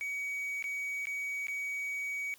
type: tone with dropouts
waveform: triangle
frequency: 2260 Hz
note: C#7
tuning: 33 cents sharp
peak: -32 dBFS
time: 0.01-2.34 s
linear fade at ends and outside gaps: 0 ms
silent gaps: 0.625-0.641 / 1.055-1.07 / 1.469-1.483 s
effects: white hiss -60 dBFS RMS until 2.38 s